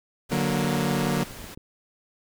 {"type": "noise", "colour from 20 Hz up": "pink", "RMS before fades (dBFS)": -41, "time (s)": [0.29, 1.55], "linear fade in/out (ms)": 10}
{"type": "chord", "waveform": "sawtooth", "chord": "D augmented", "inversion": "none", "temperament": "equal with one note detuned", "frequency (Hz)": [146.83, 185, 235], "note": ["D3", "F#3", "A#3"], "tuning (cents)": [0, 0, 14], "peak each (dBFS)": [-23, -23, -23], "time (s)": [0.31, 1.24], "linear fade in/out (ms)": 10}
{"type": "click train", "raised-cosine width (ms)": 3, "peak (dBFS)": -28, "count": 10, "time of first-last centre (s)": [0.38, 1.575], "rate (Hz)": 7.53}
{"effects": []}